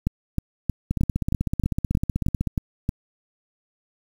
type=two click trains; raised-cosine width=5 ms; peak=-10 / -9 dBFS; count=26 / 10; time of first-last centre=0.91-2.473 / 0.07-2.891 s; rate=16 / 3.19 Hz; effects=7-bit